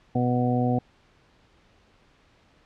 harmonic tone, 123.47 Hz, B2, in tune, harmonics 1 / 2 / 3 / 4 / 5 / 6, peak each -25 / -24 / -37 / -30 / -35 / -29 dBFS, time 0.15-0.79 s, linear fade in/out 5 ms, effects pink hiss -60 dBFS RMS until 2.65 s + low-pass 4000 Hz 12 dB/octave

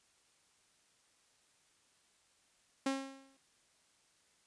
sawtooth tone with exponential decay, 270 Hz, C#4, 45 cents flat, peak -26 dBFS, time 2.86-3.37 s, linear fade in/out 5 ms, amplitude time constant 110 ms, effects white hiss -71 dBFS RMS until 4.46 s + resampled to 22050 Hz

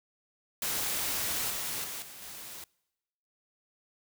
white noise with level steps, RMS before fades -32 / -35 / -39 / -47 / -44 dBFS, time 0.62-2.64 s, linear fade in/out 2 ms, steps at 1.5 / 1.84 / 2.02 / 2.22 s, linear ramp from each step 2 ms, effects noise-tail reverb RT60 1.0 s tail -26 dB re dry

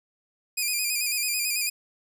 10% pulse tone with vibrato, 2440 Hz, D#7, 34 cents flat, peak -16 dBFS, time 0.57-1.7 s, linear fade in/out 10 ms, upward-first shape square, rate 9.1 Hz, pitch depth 42 cents each way, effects none

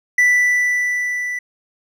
triangle tone with level ramp, 1975.5 Hz, B6, in tune, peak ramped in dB -8 to -20 dBFS, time 0.18-1.39 s, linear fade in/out 5 ms, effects none

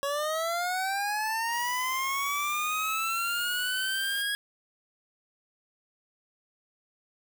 25% pulse linear sweep, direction up, 554 to 1661.2 Hz, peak -24 dBFS, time 0.03-4.35 s, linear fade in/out 0 ms
click train, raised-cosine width 0.2 ms, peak -32 dBFS, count 236, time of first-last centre 1.49-4.21 s, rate 86.4 Hz
violet noise, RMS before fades -42 dBFS, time 1.52-4.23 s, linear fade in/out 10 ms
effects none

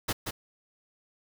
pink noise with echo, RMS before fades -29 dBFS, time 0.08-0.13 s, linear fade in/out 10 ms, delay 180 ms, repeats 1, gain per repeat -5 dB, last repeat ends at 0.31 s, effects none

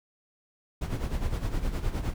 brown noise with tremolo, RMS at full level -27 dBFS, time 0.81-2.14 s, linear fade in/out 10 ms, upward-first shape sine, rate 9.7 Hz, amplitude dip 65%, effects none

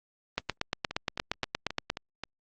two click trains, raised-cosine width 0.2 ms, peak -17 / -10 dBFS, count 6 / 14, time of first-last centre 0.91-2.236 / 0.38-1.9 s, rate 3.77 / 8.55 Hz, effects low-pass 5000 Hz 12 dB/octave + Opus 24 kbps

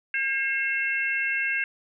harmonic tone, 538 Hz, C5, 48 cents sharp, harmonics 3 / 4 / 5, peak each -27 / -28 / -29 dBFS, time 0.14-1.64 s, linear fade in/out 2 ms, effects none

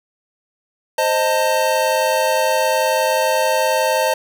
square chord, A diminished, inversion first, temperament equal with one note detuned, 523.3 / 622.3 / 895.9 Hz, C5 / Eb5 / A5, 0 / 0 / +31 cents, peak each -20 dBFS, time 0.98-4.14 s, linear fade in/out 5 ms, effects none

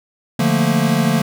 square chord, Bb major seventh, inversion first, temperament equal, 146.83 / 174.61 / 220 / 233.1 Hz, D3 / F3 / A3 / Bb3, 0 / 0 / 0 / 0 cents, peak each -20 dBFS, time 0.39-1.22 s, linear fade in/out 5 ms, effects none

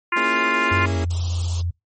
harmonic tone, 349.2 Hz, F4, in tune, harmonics 1 / 3 / 4 / 5 / 6 / 7 / 8, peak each -32 / -22 / -25 / -25 / -25 / -26 / -32 dBFS, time 0.12-0.86 s, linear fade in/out 5 ms
30% pulse chord, A# half-diminished seventh, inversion none, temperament equal with one note detuned, 233.1 / 277.2 / 329.6 / 409.6 Hz, A#3 / C#4 / E4 / G#4, 0 / 0 / 0 / -24 cents, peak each -28 dBFS, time 0.16-1.05 s, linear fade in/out 10 ms
sine tone with pitch glide, 92.5 to 86.31 Hz, F#2 to F2, 0 to -20 cents, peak -20 dBFS, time 0.71-1.71 s, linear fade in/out 10 ms, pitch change -120 cents, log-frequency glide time 0.93-1.01 s
white band-stop noise, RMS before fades -32 dBFS, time 1.1-1.62 s, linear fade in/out 10 ms, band 1200 to 2800 Hz, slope 48 dB/octave
effects noise-tail reverb RT60 0.2 s tail -26 dB re dry + MP3 32 kbps

